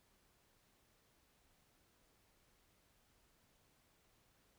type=silence; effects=pink hiss -74 dBFS RMS until 4.58 s